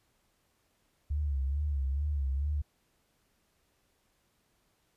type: tone with vibrato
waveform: sine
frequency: 70.5 Hz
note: C#2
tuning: 30 cents sharp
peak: -28 dBFS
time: 1.1-2.62 s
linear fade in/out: 10 ms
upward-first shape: sine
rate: 2.3 Hz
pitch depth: 99 cents each way
effects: pink hiss -73 dBFS RMS until 4.96 s + resampled to 32000 Hz